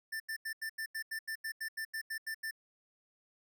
square tone bursts, 1779 Hz, A6, 19 cents sharp, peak -37 dBFS, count 15, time 0.12-2.511 s, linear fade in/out 10 ms, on 81 ms, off 84 ms, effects none

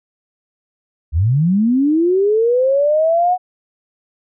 sine linear sweep, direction up, 68.4 to 740 Hz, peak -11 dBFS, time 1.12-3.38 s, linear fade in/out 50 ms, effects none

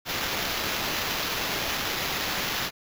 white noise with sample-and-hold, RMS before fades -29 dBFS, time 0.05-2.71 s, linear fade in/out 50 ms, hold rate 8820 Hz, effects none

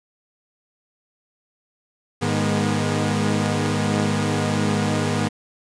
sawtooth tone cluster, 103.7 / 154 / 206 / 241.2 Hz, G#2 / D#3 / G#3 / B3, -2 / -17 / -14 / -41 cents, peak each -21 dBFS, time 2.21-5.29 s, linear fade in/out 20 ms, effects resampled to 22050 Hz + 7-bit

